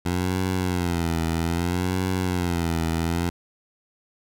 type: tone with vibrato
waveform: 15% pulse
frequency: 87.31 Hz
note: F2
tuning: in tune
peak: -16 dBFS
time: 0.05-3.3 s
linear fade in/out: 10 ms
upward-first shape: sine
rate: 0.62 Hz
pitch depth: 110 cents each way
effects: none